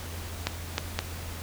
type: clicks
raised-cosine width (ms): 0.2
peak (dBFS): -8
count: 3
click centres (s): 0.47 / 0.781 / 0.99
effects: added 84 Hz sine -37 dBFS peak until 1.42 s + pink hiss -41 dBFS RMS until 1.42 s